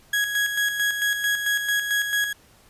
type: tone with tremolo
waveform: 35% pulse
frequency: 1661.2 Hz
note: G#6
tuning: in tune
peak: -18 dBFS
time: 0.13-2.33 s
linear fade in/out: 5 ms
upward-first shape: square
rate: 4.5 Hz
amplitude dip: 50%
effects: pink hiss -55 dBFS RMS until 2.69 s + resampled to 32000 Hz